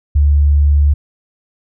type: tone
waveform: sine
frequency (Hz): 72.5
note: D2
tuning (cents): -22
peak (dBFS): -7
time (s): 0.15-0.94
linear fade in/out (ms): 10
effects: none